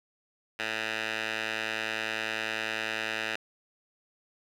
10% pulse tone with band-pass filter, 110 Hz, A2, in tune, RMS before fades -33 dBFS, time 0.59-3.36 s, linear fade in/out 5 ms, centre 2300 Hz, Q 1.8, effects 9-bit

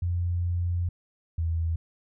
sine tone pair in turn, 87.5 / 82.4 Hz, F2 / E2, +4 / 0 cents, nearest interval minor second, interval 104 cents, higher first, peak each -24 dBFS, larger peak neither, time 0.02-0.89 / 1.38-1.76 s, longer first, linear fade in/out 5 ms, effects none

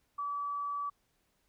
sine tone, 1149 Hz, D6, 38 cents flat, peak -33 dBFS, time 0.18-0.9 s, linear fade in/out 10 ms, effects pink hiss -75 dBFS RMS until 1.48 s

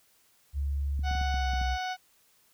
sine tone with pitch glide, 70.3 to 64.09 Hz, C#2 to C2, +25 to -35 cents, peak -27 dBFS, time 0.53-1.78 s, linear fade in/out 50 ms, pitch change -160 cents, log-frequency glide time 1.23-1.59 s
clicks, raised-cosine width 5 ms, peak -28 dBFS, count 7, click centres 0.993 / 1.113 / 1.152 / 1.214 / 1.343 / 1.536 / 1.615 s
harmonic tone, 740 Hz, F#5, in tune, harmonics 1 / 2 / 3 / 4 / 5 / 6 / 7 / 8, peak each -32 / -38 / -42 / -44 / -46 / -48 / -49 / -50 dBFS, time 1.03-1.97 s, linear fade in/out 50 ms
effects white hiss -65 dBFS RMS until 2.53 s

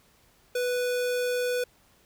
square tone, 493.9 Hz, B4, in tune, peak -26 dBFS, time 0.55-1.64 s, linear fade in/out 5 ms, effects pink hiss -62 dBFS RMS until 2.05 s

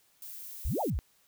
violet noise, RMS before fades -44 dBFS, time 0.22-0.9 s, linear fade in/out 2 ms
sine exponential two-way sweep, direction up then down, 44.36 to 907 to 44.36 Hz, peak -28 dBFS, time 0.65-0.99 s, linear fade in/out 0 ms, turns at 0.81 s
effects white hiss -67 dBFS RMS until 1.27 s

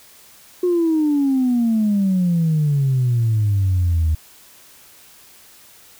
sine exponential sweep, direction down, 363.6 to 76.9 Hz, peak -13 dBFS, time 0.63-4.15 s, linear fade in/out 5 ms, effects tanh soft clip ceiling -11 dBFS + white hiss -47 dBFS RMS until 5.99 s

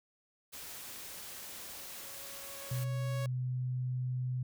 white noise, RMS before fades -46 dBFS, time 0.52-2.85 s, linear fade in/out 20 ms
sawtooth tone with exponential growth, 554.4 Hz, C#5, in tune, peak -35 dBFS, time 0.82-3.26 s, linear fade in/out 2 ms, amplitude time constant 530 ms
sine tone, 126.5 Hz, B2, 42 cents sharp, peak -32 dBFS, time 2.71-4.43 s, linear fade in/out 5 ms
effects none

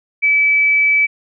sine tone, 2300 Hz, D7, 37 cents flat, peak -10 dBFS, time 0.22-1.07 s, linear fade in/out 20 ms, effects none

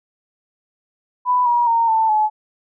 sine tone with pitch steps, 993 / 957 / 922.2 / 888.8 / 856.5 Hz, B5 / A#5 / A#5 / A5 / A5, +9 / +45 / -19 / +17 / -47 cents, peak -13 dBFS, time 1.25-2.3 s, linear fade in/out 50 ms, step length 210 ms, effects none

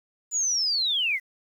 sine linear sweep, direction down, 7040 to 1929 Hz, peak -22 dBFS, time 0.31-1.2 s, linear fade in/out 50 ms, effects 9-bit

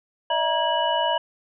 sine tone cluster, 595 / 654 / 948 / 1644 / 2946 Hz, D5 / E5 / A#5 / G#6 / F#7, +22 / -14 / +29 / -18 / -8 cents, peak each -28 / -26 / -23 / -32 / -27 dBFS, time 0.3-1.18 s, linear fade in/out 5 ms, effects none

